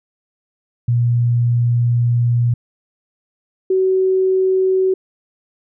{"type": "tone pair in turn", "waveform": "sine", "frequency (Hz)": [119.7, 376.9], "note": ["A#2", "F#4"], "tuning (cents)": [46, 32], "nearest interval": "octave + minor sixth", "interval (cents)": 1986, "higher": "second", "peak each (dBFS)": -12, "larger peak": "neither", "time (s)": [[0.88, 2.54], [3.7, 4.94]], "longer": "first", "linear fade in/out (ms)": 5, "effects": []}